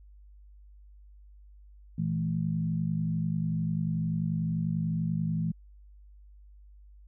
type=tone cluster; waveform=sine; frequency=114.9 / 164 / 215.3 Hz; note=A#2 / E3 / A3; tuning=-25 / -9 / -37 cents; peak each=-35 / -28 / -34 dBFS; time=1.98-5.52 s; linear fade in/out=5 ms; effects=added 50 Hz sine -50 dBFS peak until 7.07 s